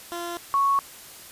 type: tone pair in turn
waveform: 15% pulse / sine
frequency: 344.8 / 1108 Hz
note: F4 / C#6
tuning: -22 / -1 cents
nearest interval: octave + minor sixth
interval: 2021 cents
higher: second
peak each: -24 / -18 dBFS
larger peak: second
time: 0.12-0.37 / 0.54-0.79 s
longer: neither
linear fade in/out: 0 ms
effects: white hiss -44 dBFS RMS until 1.31 s + resampled to 32000 Hz